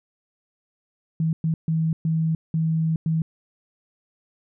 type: tone bursts at uneven times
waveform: sine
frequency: 161 Hz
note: E3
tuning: 41 cents flat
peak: -19 dBFS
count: 6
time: 1.2-1.33 / 1.44-1.54 / 1.68-1.93 / 2.05-2.35 / 2.54-2.96 / 3.06-3.22 s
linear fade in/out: 2 ms
effects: none